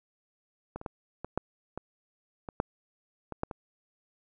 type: clicks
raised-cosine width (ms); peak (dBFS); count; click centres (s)
1; -23 / -28 / -20 / -22 / -14 / -22 / -24 / -12 / -23 / -15 / -23; 11; 0.76 / 0.814 / 0.862 / 1.246 / 1.376 / 1.776 / 2.488 / 2.601 / 3.323 / 3.434 / 3.512
effects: none